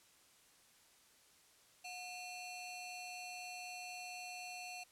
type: ring-modulated tone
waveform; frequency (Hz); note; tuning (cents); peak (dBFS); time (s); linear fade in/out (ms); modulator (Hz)
sawtooth; 1712; A6; -48; -39; 1.84-4.84; 10; 986
effects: white hiss -67 dBFS RMS until 4.91 s + low-pass 11000 Hz 12 dB/octave